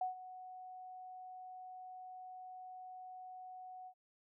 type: tone with ADSR envelope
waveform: sine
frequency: 740 Hz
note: F#5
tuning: in tune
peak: -33 dBFS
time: 0.01-3.94 s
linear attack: 4 ms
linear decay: 130 ms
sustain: -15 dB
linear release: 70 ms
effects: none